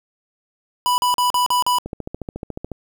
square tone bursts, 987.8 Hz, B5, in tune, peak -16 dBFS, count 6, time 0.86-1.785 s, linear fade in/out 0 ms, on 120 ms, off 41 ms
click train, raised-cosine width 2 ms, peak -15 dBFS, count 13, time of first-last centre 1.86-2.717 s, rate 14 Hz
effects 9-bit

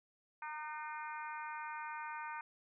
harmonic tone with a mistuned harmonic, 303.7 Hz, D#4, 42 cents flat, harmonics 3 / 4 / 5 / 6 / 7 / 8, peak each -44 / -49 / -48 / -54 / -54 / -54 dBFS, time 0.42-2.41 s, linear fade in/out 2 ms, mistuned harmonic 3, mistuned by +23 cents, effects none

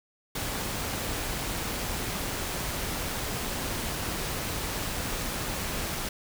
pink noise with amplitude modulation, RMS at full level -31 dBFS, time 0.35-6.09 s, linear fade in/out 5 ms, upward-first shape sine, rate 187 Hz, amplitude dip 25%, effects none

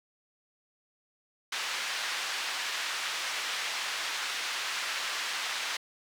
pink band-pass noise, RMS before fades -34 dBFS, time 1.52-5.77 s, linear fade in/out 5 ms, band 1400 to 5200 Hz, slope 12 dB/octave, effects none

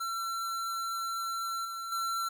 square tone with level steps, 1352 Hz, E6, 43 cents sharp, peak -33 / -37 / -31 dBFS, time 0-2.29 s, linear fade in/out 10 ms, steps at 1.65 / 1.92 s, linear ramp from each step 2 ms, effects 11-bit

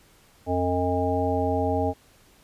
harmonic tone, 89.9 Hz, F#2, 49 cents flat, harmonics 1 / 3 / 5 / 7 / 9, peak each -28 / -28 / -28 / -28 / -28 dBFS, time 0.46-1.94 s, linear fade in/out 50 ms, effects pink hiss -57 dBFS RMS until 2.43 s + resampled to 32000 Hz

